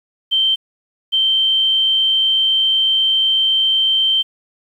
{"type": "tone pair in turn", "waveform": "sine", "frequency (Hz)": [3123, 3123], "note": ["G7", "G7"], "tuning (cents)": [-7, -7], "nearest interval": "unison", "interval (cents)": 0, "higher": "neither", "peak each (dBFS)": -12, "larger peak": "neither", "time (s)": [[0.31, 0.56], [1.12, 4.23]], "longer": "second", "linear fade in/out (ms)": 20, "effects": ["8-bit"]}